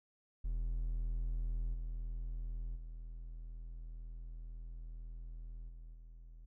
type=tone with level steps; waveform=triangle; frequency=41 Hz; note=E1; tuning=9 cents flat; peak=-32 / -36 / -42 / -46 / -49 dBFS; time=0.44-6.46 s; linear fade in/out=10 ms; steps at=1.73 / 2.75 / 5.68 / 5.93 s; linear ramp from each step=20 ms; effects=none